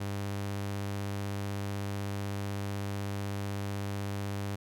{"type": "tone with vibrato", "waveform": "sawtooth", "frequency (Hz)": 100, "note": "G2", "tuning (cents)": 35, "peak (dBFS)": -29, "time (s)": [0, 4.56], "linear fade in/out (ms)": 10, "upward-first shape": "square", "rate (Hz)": 16, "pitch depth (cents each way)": 12, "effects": []}